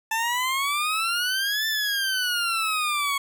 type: exponential two-way sweep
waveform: 20% pulse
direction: up then down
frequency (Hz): 880 to 1776 to 1103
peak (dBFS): -18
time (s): 0.11-3.18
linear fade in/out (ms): 5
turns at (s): 1.67
effects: none